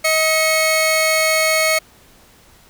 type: tone pair together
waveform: sawtooth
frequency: 635 / 2200 Hz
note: D#5 / C#7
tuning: +35 / -14 cents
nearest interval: octave + minor seventh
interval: 2151 cents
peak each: -13 dBFS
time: 0.04-1.79 s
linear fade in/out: 10 ms
effects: pink hiss -49 dBFS RMS until 2.69 s